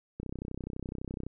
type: click train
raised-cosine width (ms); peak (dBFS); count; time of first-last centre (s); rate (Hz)
3; -24; 35; 0.2-1.266; 31.9
effects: none